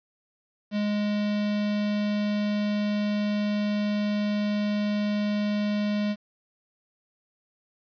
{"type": "tone with notch filter", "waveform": "square", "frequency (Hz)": 207.7, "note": "G#3", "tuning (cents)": 0, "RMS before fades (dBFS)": -26, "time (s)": [0.71, 6.16], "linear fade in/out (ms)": 50, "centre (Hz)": 1200, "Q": 1.6, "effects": ["resampled to 11025 Hz", "9-bit"]}